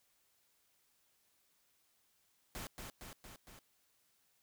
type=noise with echo; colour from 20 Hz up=pink; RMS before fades=-45 dBFS; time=2.55-2.67 s; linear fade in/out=0 ms; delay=230 ms; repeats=4; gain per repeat=-3 dB; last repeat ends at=3.59 s; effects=white hiss -75 dBFS RMS until 4.42 s